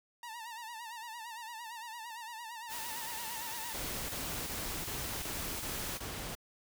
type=tone with vibrato; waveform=sawtooth; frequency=919 Hz; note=A#5; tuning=25 cents flat; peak=-39 dBFS; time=0.23-3.73 s; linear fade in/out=2 ms; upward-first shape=sine; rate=8.8 Hz; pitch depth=88 cents each way
type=noise; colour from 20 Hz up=white; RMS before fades=-42 dBFS; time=2.68-6.01 s; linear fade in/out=50 ms
type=noise bursts; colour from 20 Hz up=pink; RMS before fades=-41 dBFS; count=7; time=3.74-6.352 s; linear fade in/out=5 ms; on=350 ms; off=27 ms
effects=none